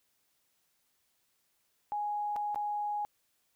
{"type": "tone with dropouts", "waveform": "sine", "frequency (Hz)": 830.6, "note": "G#5", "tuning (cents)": 0, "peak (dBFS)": -31, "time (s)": [1.92, 3.05], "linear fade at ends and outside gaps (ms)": 0, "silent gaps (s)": [[2.36, 2.364], [2.546, 2.558]], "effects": ["white hiss -75 dBFS RMS until 3.55 s"]}